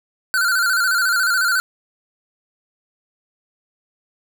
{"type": "tone with vibrato", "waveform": "square", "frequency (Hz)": 1458, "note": "F#6", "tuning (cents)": -26, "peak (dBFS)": -16, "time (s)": [0.34, 1.6], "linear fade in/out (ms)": 0, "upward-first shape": "square", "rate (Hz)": 14, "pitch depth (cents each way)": 71, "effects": []}